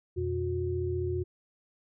sine tone cluster, 87.7 / 122.6 / 362.8 Hz, F2 / B2 / F#4, +8 / -12 / -34 cents, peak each -32 / -37 / -31 dBFS, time 0.16-1.24 s, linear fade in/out 20 ms, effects none

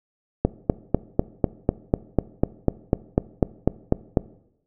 click train, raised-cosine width 2 ms, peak -3 dBFS, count 16, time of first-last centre 0.45-4.172 s, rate 4.03 Hz, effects noise-tail reverb RT60 0.8 s tail -19 dB re dry

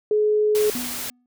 sine tone, 423.8 Hz, G#4, 35 cents sharp, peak -16 dBFS, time 0.11-0.7 s, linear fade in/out 2 ms
white noise, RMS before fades -30 dBFS, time 0.55-1.1 s, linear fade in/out 0 ms
triangle tone with exponential decay, 246.5 Hz, B3, 3 cents flat, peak -23 dBFS, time 0.75-1.26 s, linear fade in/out 2 ms, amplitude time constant 110 ms
effects none

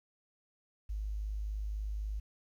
sine tone, 51.91 Hz, G#1, in tune, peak -34 dBFS, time 0.89-2.2 s, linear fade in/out 10 ms, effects 11-bit

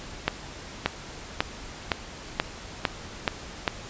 accelerating click train, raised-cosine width 0.3 ms, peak -5 dBFS, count 8, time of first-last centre 0.28-3.678 s, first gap 580 ms, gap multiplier 0.94, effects pink hiss -41 dBFS RMS until 3.89 s + resampled to 16000 Hz

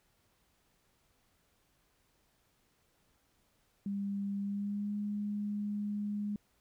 sine tone with pitch glide, 199.7 to 206.5 Hz, G3 to G#3, +32 to -10 cents, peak -33 dBFS, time 3.86-6.36 s, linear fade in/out 2 ms, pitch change +58 cents, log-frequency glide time 4.4-4.95 s, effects pink hiss -73 dBFS RMS until 6.6 s

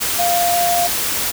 sine tone in noise, 698.5 Hz, F5, in tune, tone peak -15 dBFS, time 0.18-0.88 s, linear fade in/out 20 ms, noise white, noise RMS -20 dBFS, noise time 0-1.32 s, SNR +2 dB, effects none

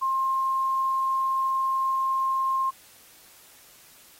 sine tone, 1062 Hz, C6, 25 cents sharp, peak -22 dBFS, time 0.01-2.71 s, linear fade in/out 20 ms, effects white hiss -53 dBFS RMS until 4.19 s + AAC 48 kbps

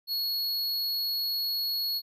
square tone, 4342 Hz, C#8, 37 cents flat, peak -28 dBFS, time 0.07-2.02 s, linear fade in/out 50 ms, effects none

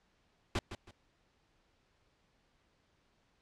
pink noise with echo, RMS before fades -32 dBFS, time 0.55-0.59 s, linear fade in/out 2 ms, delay 160 ms, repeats 2, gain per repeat -11 dB, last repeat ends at 0.91 s, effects pink hiss -73 dBFS RMS until 3.41 s + low-pass 5000 Hz 12 dB/octave

